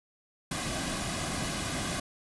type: noise with comb filter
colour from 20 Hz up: pink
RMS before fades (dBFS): -33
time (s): 0.51-2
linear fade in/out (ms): 5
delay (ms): 2.2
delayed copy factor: -0.6
effects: resampled to 24000 Hz